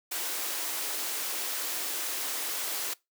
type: high-pass noise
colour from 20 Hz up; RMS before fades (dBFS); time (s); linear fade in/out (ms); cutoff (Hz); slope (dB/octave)
white; -33; 0.11-2.94; 10; 270; 96
effects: noise-tail reverb RT60 0.2 s tail -22 dB re dry